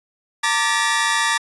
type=tone cluster; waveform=sawtooth; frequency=912 / 1174 / 1731 / 1920 Hz; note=A#5 / D6 / A6 / B6; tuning=-38 / -1 / -29 / -49 cents; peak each=-19 dBFS; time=0.43-1.38 s; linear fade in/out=10 ms; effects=resampled to 24000 Hz